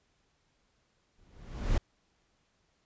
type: noise with exponential growth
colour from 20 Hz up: brown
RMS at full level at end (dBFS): -25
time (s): 1.18-1.78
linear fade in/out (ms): 5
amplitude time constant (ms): 130
effects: pink hiss -73 dBFS RMS until 2.85 s + resampled to 16000 Hz